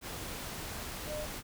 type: tone in noise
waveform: sine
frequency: 605 Hz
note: D#5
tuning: 49 cents flat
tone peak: -37 dBFS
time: 1.06-1.27 s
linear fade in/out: 50 ms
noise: pink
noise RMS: -41 dBFS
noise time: 0.01-1.43 s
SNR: +1 dB
effects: none